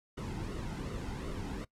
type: noise with flanger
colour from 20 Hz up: brown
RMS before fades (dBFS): -39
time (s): 0.17-1.65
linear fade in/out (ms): 10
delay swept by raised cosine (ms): 1.2 to 1.78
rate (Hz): 2.7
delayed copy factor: -0.6
effects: noise-tail reverb RT60 0.1 s tail -21 dB re dry + low-pass 10000 Hz 12 dB/octave